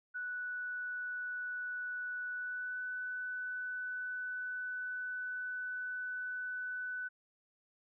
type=tone with pitch glide; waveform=sine; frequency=1480 to 1496.3 Hz; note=F#6 to F#6; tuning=0 to +19 cents; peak=-37 dBFS; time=0.14-7.09 s; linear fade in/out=20 ms; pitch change=+19 cents; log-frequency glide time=2.33-2.81 s; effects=none